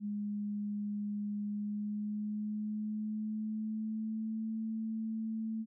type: tone with pitch glide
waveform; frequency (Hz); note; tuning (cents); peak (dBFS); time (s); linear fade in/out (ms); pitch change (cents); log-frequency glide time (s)
sine; 206.6 to 221.4; G#3 to A3; -9 to +11; -34; 0-5.66; 50; +120; 1.45-4.54
effects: none